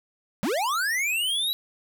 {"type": "linear sweep", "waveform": "square", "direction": "up", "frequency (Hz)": [164, 3949], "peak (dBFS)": -24, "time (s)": [0.43, 1.53], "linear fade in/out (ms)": 0, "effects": []}